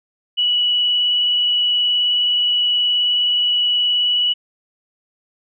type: tone with vibrato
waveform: sine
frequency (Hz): 2942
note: F#7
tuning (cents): -11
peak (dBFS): -14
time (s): 0.37-4.34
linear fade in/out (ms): 20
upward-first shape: sine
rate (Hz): 19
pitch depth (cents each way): 12
effects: none